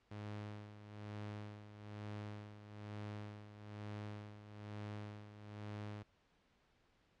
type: tone with tremolo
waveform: sawtooth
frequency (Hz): 104.5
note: G#2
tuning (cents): +11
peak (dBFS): -40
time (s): 0.11-6.03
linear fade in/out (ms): 5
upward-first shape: sine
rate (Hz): 1.1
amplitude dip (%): 70
effects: pink hiss -74 dBFS RMS until 7.2 s + low-pass 4000 Hz 12 dB/octave